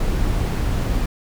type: noise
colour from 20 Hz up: brown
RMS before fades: -20 dBFS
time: 0-1.06 s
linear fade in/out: 5 ms
effects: none